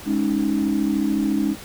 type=chord; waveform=sine; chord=Ab suspended fourth; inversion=none; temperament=equal; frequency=207.7 / 277.2 / 311.1 Hz; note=Ab3 / Db4 / Eb4; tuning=0 / 0 / 0 cents; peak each=-22 dBFS; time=0.05-1.56 s; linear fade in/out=50 ms; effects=tanh soft clip ceiling -10 dBFS + pink hiss -39 dBFS RMS until 1.64 s